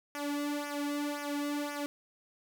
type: tone with flanger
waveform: sawtooth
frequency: 290.2 Hz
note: D4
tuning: 21 cents flat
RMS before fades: -35 dBFS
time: 0.15-1.86 s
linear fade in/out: 0 ms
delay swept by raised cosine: 0.24 to 2.24 ms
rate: 1.9 Hz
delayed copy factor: -0.8
effects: none